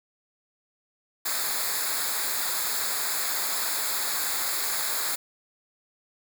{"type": "noise with comb filter", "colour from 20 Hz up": "white", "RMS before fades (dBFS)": -28, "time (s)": [1.25, 5.16], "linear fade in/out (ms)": 10, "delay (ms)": 0.34, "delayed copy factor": -0.8, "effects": []}